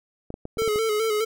clicks, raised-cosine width 2 ms, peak -20 dBFS, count 7, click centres 0.304 / 0.341 / 0.454 / 0.572 / 0.62 / 0.677 / 0.759 s
square tone with vibrato, 434.6 Hz, A4, 21 cents flat, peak -22 dBFS, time 0.58-1.25 s, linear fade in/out 10 ms, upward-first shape square, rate 4.8 Hz, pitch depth 49 cents each way
effects none

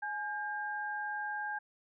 sine tone pair together, 840 / 1603.2 Hz, G#5 / G6, +19 / +38 cents, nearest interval major seventh, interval 1119 cents, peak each -38 / -37 dBFS, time 0.02-1.59 s, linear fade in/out 10 ms, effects none

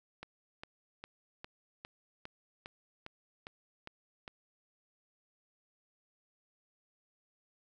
click train, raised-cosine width 0.3 ms, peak -28 dBFS, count 11, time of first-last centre 0.23-4.279 s, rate 2.47 Hz, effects none

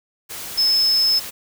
sine tone in noise, 5220 Hz, E8, 18 cents flat, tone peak -14 dBFS, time 0.57-1.2 s, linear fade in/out 20 ms, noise white, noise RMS -32 dBFS, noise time 0.29-1.31 s, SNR +15 dB, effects none

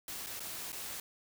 white noise with dropouts, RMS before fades -42 dBFS, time 0.08-1 s, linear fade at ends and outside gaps 2 ms, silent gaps 0.263-0.268 / 0.396-0.403 / 0.721-0.727 s, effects none

